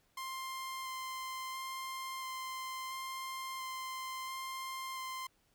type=tone with vibrato; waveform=sawtooth; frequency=1048 Hz; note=C6; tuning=2 cents sharp; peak=-36 dBFS; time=0.17-5.27 s; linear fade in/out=5 ms; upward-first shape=square; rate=0.73 Hz; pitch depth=8 cents each way; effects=pink hiss -73 dBFS RMS until 5.54 s